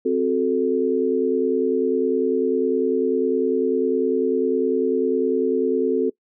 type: chord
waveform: sine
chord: F# diminished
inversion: second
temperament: equal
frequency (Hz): 261.6 / 370 / 440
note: C4 / F#4 / A4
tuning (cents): 0 / 0 / 0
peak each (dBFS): -23 / -22 / -20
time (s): 0.05-6.1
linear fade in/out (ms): 10
effects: noise-tail reverb RT60 0.1 s tail -22 dB re dry